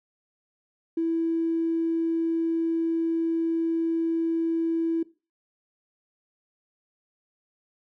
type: tone with tanh clipping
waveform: triangle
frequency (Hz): 329.6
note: E4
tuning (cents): 0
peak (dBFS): -22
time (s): 0.97-5.03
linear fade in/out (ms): 5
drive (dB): 2
effects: noise-tail reverb RT60 0.3 s tail -19 dB re dry